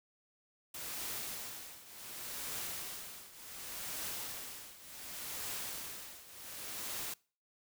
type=noise with tremolo; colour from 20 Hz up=white; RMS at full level=-40 dBFS; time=0.74-7.14 s; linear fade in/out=5 ms; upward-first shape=triangle; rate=0.68 Hz; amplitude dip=85%; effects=noise-tail reverb RT60 0.4 s tail -24 dB re dry